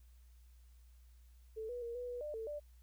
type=tone with pitch steps; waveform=sine; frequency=440.3 / 488 / 468.7 / 492 / 488.3 / 598 / 446.3 / 590 Hz; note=A4 / B4 / A#4 / B4 / B4 / D5 / A4 / D5; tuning=+1 / -21 / +9 / -7 / -20 / +31 / +25 / +8 cents; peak=-40 dBFS; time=1.56-2.6 s; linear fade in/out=20 ms; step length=130 ms; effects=added 60 Hz sine -58 dBFS peak until 2.82 s + white hiss -75 dBFS RMS until 2.82 s